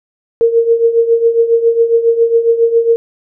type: tone with tremolo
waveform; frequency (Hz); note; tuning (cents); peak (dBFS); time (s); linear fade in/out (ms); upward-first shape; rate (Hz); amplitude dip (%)
sine; 462; A#4; -16; -4; 0.41-2.96; 0; triangle; 7.3; 80
effects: none